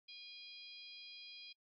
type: harmonic tone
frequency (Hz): 814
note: G#5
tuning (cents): -35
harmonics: 3 / 4 / 5 / 6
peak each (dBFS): -56 / -55 / -57 / -56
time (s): 0.08-1.53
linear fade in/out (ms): 10
effects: noise-tail reverb RT60 0.1 s tail -25 dB re dry + MP3 96 kbps